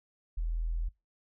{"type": "tone", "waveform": "sine", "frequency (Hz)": 41.2, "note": "E1", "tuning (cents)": 0, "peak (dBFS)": -29, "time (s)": [0.37, 0.89], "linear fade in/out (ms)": 10, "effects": ["noise-tail reverb RT60 0.2 s tail -21 dB re dry"]}